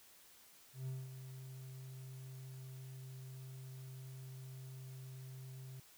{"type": "tone with ADSR envelope", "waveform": "triangle", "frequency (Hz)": 130.81, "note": "C3", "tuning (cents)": 0, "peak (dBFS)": -37, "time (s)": [0.73, 5.8], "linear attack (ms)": 140, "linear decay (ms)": 210, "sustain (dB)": -9, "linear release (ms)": 3, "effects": ["white hiss -63 dBFS RMS until 5.97 s"]}